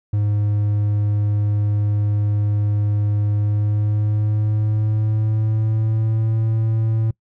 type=tone with pitch glide; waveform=triangle; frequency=103.83 to 111.28 Hz; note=G#2 to A2; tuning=0 to +20 cents; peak=-14 dBFS; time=0.13-7.11 s; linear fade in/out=5 ms; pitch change=+120 cents; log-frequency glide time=3.34-6.37 s; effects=noise-tail reverb RT60 0.1 s tail -24 dB re dry